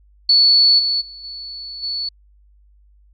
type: tone with level steps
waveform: sine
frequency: 4435 Hz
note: C#8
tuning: in tune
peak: -9 / -16 / -34 / -29 / -21 dBFS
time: 0.29-2.09 s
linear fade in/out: 5 ms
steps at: 0.78 / 1 / 1.23 / 1.82 s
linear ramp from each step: 20 ms
effects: added 50 Hz sine -49 dBFS peak until 3.13 s